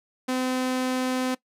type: tone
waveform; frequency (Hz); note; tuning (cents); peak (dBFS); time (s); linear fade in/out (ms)
sawtooth; 256.1; C4; -37; -20; 0.28-1.35; 10
effects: noise-tail reverb RT60 0.1 s tail -20 dB re dry + low-pass 12000 Hz 12 dB/octave